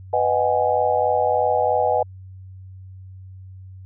sine chord, G# minor seventh, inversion first, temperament just, 498.4 / 623 / 747.5 / 830.6 Hz, B4 / D#5 / F#5 / G#5, +16 / +2 / +17 / 0 cents, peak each -22 dBFS, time 0.13-2.03 s, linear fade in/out 5 ms, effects added 94 Hz sine -37 dBFS peak until 3.85 s

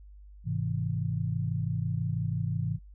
sine chord, Ab augmented, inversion none, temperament just, 103.83 / 129.78 / 162.23 Hz, Ab2 / C3 / E3, 0 / -14 / -27 cents, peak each -32 dBFS, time 0.44-2.79 s, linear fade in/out 50 ms, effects noise-tail reverb RT60 0.1 s tail -26 dB re dry + added 50 Hz sine -47 dBFS peak until 2.94 s

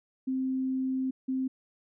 sine tone pair in turn, 261.6 / 261.6 Hz, C4 / C4, 0 / 0 cents, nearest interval unison, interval 0 cents, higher neither, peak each -27 dBFS, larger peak neither, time 0.27-1.11 / 1.28-1.48 s, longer first, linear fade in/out 10 ms, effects none

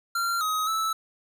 square tone with pitch steps, 1377 / 1263 / 1312 Hz, F6 / D#6 / E6, -25 / +26 / -9 cents, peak -25 dBFS, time 0.15-0.93 s, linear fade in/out 5 ms, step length 260 ms, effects none

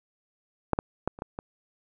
clicks, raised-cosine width 1 ms, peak -8 / -11 / -12 / -29 / -18 / -20 dBFS, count 6, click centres 0.733 / 0.789 / 1.076 / 1.189 / 1.221 / 1.389 s, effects none

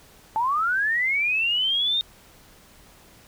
sine linear sweep, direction up, 858 to 3701 Hz, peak -20 dBFS, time 0.36-2.01 s, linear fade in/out 0 ms, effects pink hiss -52 dBFS RMS until 3.27 s

